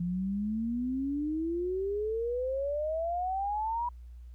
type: exponential sweep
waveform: sine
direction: up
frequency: 171.3 to 976 Hz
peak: -29 dBFS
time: 0-3.89 s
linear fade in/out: 5 ms
effects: added 60 Hz sine -44 dBFS peak until 4.34 s + pink hiss -74 dBFS RMS until 4.34 s